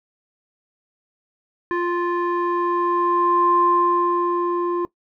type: tone with low-pass filter sweep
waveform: square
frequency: 349.2 Hz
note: F4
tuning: in tune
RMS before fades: -20 dBFS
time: 1.71-4.85 s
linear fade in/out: 0 ms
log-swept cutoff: 1500 to 830 Hz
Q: 6.5
effects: noise-tail reverb RT60 0.1 s tail -19 dB re dry